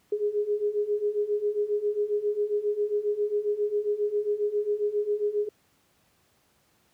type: beating tone pair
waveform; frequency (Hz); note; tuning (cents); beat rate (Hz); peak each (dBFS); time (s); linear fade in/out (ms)
sine; 411 / 418.4; G#4 / G#4; -18 / +13; 7.4; -29 / -26; 0.12-5.49; 5
effects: pink hiss -66 dBFS RMS until 6.93 s + high-pass 80 Hz 12 dB/octave